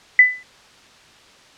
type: tone with exponential decay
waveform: sine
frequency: 2000 Hz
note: B6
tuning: 21 cents sharp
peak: -3 dBFS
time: 0.19-0.43 s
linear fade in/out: 2 ms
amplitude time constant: 51 ms
effects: white hiss -48 dBFS RMS until 1.57 s + low-pass 5000 Hz 12 dB/octave